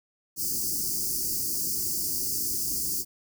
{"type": "band-stop noise", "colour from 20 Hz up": "white", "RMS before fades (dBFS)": -29, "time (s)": [0.36, 3.05], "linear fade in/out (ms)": 50, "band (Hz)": [410, 4600], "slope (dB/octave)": 96, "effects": []}